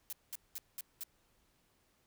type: noise bursts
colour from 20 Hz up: blue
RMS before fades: -42 dBFS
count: 5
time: 0.1-1.035 s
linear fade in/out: 0 ms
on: 27 ms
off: 200 ms
effects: pink hiss -73 dBFS RMS until 2.06 s